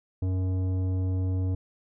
sine tone with tanh clipping, 93 Hz, F#2, 9 cents sharp, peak -26 dBFS, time 0.22-1.55 s, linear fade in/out 5 ms, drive 12 dB, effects none

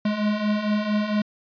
square beating tone pair, 207.1 / 211.5 Hz, G#3 / G#3, -5 / +32 cents, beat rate 4.4 Hz, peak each -28 / -23 dBFS, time 0.05-1.22 s, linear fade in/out 5 ms, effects resampled to 11025 Hz

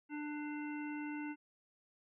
harmonic tone with a mistuned harmonic, 297 Hz, D4, 20 cents sharp, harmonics 1 / 3 / 5 / 7 / 9, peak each -40 / -50 / -51 / -52 / -54 dBFS, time 0.09-1.36 s, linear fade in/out 50 ms, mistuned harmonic 9, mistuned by +21 cents, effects none

